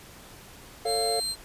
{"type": "tone", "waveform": "30% pulse", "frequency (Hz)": 4153, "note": "C8", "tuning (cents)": -14, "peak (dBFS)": -25, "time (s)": [0.85, 1.36], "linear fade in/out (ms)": 50}
{"type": "chord", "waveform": "triangle", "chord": "A augmented", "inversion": "none", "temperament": "equal with one note detuned", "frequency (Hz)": [446.1, 554.4, 698.5], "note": ["A4", "C#5", "E#5"], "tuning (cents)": [24, 0, 0], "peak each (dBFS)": [-27, -33, -27], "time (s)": [0.85, 1.2], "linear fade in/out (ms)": 5}
{"effects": ["pink hiss -48 dBFS RMS until 1.44 s", "resampled to 32000 Hz"]}